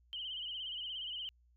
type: tone with vibrato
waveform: sine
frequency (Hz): 3019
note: F#7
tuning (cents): +34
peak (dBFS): -39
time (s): 0.13-1.29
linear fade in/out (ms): 0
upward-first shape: sine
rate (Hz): 17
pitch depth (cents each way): 83
effects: added 60 Hz sine -65 dBFS peak until 1.56 s